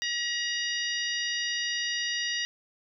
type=harmonic tone with a mistuned harmonic; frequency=956 Hz; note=A#5; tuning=43 cents sharp; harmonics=2 / 3 / 4 / 5 / 6; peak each=-32 / -34 / -35 / -36 / -37 dBFS; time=0.02-2.45 s; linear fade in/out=0 ms; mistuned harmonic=4; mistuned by=-45 cents; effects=none